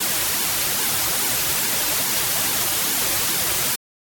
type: noise with flanger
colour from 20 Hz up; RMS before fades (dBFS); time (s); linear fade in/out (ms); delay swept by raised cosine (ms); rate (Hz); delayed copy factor
white; -21; 0-3.76; 10; 1.5 to 4.6; 2.4; -0.7
effects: AAC 64 kbps